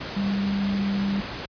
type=tone in noise; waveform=sine; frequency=198.3 Hz; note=G3; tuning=20 cents sharp; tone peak=-22 dBFS; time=0.16-1.21 s; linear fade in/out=10 ms; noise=pink; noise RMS=-33 dBFS; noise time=0-1.46 s; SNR=+8 dB; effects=high-pass 60 Hz 12 dB/octave + resampled to 11025 Hz